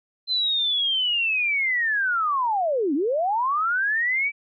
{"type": "linear two-way sweep", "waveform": "sine", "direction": "down then up", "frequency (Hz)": [4098, 261.6, 2329], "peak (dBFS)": -20, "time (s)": [0.27, 4.32], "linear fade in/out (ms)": 50, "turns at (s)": 2.94, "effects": []}